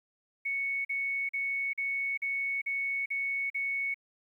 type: tone bursts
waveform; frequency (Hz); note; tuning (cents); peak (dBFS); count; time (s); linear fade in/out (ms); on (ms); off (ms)
sine; 2217; C#7; 0; -29; 8; 0.45-3.944; 10; 400; 42
effects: 11-bit